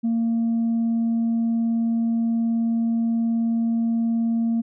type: tone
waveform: sine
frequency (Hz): 229.7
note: A#3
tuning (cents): -25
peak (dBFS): -17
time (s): 0.03-4.62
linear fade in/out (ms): 20
effects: tanh soft clip ceiling -17 dBFS